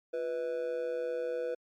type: tone with amplitude modulation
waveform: triangle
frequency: 493.9 Hz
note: B4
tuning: in tune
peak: -26 dBFS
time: 0.13-1.55 s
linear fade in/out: 10 ms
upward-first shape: sine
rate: 143 Hz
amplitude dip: 75%
effects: MP3 96 kbps